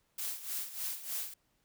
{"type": "noise with tremolo", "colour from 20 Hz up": "blue", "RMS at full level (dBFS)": -36, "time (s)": [0.18, 1.34], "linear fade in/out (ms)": 5, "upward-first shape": "sine", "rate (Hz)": 3.3, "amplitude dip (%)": 75, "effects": ["pink hiss -75 dBFS RMS until 1.64 s"]}